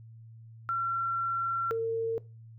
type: tone pair in turn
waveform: sine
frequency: 1361 / 454.2 Hz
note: F6 / A#4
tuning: -45 / -45 cents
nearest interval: octave + perfect fifth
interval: 1900 cents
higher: first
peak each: -27 dBFS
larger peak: neither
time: 0.69-1.71 / 1.71-2.18 s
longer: first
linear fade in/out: 0 ms
effects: noise-tail reverb RT60 0.3 s tail -20 dB re dry + added 113 Hz sine -47 dBFS peak until 2.58 s